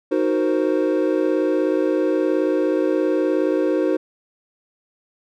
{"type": "chord", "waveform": "triangle", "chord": "C half-diminished seventh", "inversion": "first", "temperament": "equal", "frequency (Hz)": [311.1, 370, 466.2, 523.3], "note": ["Eb4", "Gb4", "Bb4", "C5"], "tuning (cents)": [0, 0, 0, 0], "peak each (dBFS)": [-19, -20, -23, -21], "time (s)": [0.11, 3.97], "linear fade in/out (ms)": 10, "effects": []}